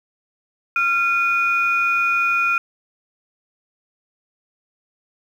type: tone pair together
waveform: sine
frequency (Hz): 1380 / 2457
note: F6 / D#7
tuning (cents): -21 / -22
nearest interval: minor seventh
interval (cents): 999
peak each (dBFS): -18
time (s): 0.76-2.58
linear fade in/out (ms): 2
effects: tanh soft clip ceiling -8 dBFS + 8-bit